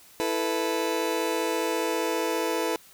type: chord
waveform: 30% pulse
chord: E suspended fourth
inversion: none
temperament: just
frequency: 329.6 / 439.5 / 494.4 Hz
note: E4 / A4 / B4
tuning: 0 / -2 / +2 cents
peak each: -27 dBFS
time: 0.2-2.76 s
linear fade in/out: 0 ms
effects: white hiss -53 dBFS RMS until 2.93 s